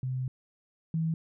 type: tone pair in turn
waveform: sine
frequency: 128.9 / 162.03 Hz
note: C3 / E3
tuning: -26 / -29 cents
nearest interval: major third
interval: 397 cents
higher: second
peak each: -29 / -26 dBFS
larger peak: second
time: 0.03-0.28 / 0.94-1.14 s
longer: first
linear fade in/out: 2 ms
effects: none